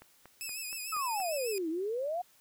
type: click train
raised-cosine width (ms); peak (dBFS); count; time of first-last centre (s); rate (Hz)
0.5; -35; 6; 0.02-1.202; 4.23
type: tone with vibrato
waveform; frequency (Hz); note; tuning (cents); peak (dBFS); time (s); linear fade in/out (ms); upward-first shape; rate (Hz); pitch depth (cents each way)
10% pulse; 2553; D#7; +44; -29; 0.41-1.58; 0; sine; 6.7; 66
type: exponential two-way sweep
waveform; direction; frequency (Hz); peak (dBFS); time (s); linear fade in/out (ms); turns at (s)
sine; down then up; 1318.5 to 311.1 to 741; -31; 0.92-2.22; 10; 1.69
effects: white hiss -64 dBFS RMS until 2.4 s